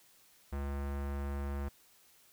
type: tone with low-pass filter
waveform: square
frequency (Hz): 70.2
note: C#2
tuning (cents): +22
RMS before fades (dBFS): -37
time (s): 0.52-1.69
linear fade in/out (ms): 10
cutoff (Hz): 1600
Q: 1.1
effects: white hiss -64 dBFS RMS until 2.32 s